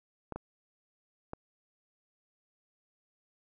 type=clicks; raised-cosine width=1 ms; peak=-24 dBFS; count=3; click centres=0.323 / 0.36 / 1.334 s; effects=none